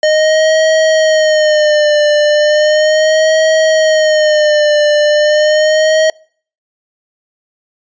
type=tone with vibrato; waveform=square; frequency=614 Hz; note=D#5; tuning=23 cents flat; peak=-8 dBFS; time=0.03-6.1 s; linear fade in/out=2 ms; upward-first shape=sine; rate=0.36 Hz; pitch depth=54 cents each way; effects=noise-tail reverb RT60 0.5 s tail -26 dB re dry + resampled to 16000 Hz